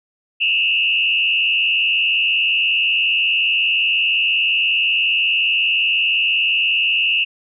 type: tone with frequency modulation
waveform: sine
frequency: 2737 Hz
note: F7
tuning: 36 cents flat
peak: -14 dBFS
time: 0.4-7.25 s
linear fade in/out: 20 ms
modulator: 85.5 Hz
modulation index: 1.8
effects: none